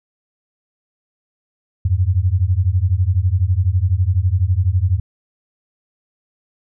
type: beating tone pair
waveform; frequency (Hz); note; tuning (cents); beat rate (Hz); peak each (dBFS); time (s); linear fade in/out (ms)
sine; 86.1 / 98.1; F2 / G2; -24 / +2; 12; -16; 1.85-5; 5
effects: none